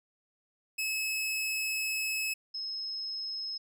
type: tone pair in turn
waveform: sawtooth / sine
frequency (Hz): 2585 / 5170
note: E7 / E8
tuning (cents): -34 / -34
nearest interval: octave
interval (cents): 1200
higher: second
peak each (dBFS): -27 / -34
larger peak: first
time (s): 0.78-2.34 / 2.54-3.58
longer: first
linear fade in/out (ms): 10
effects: none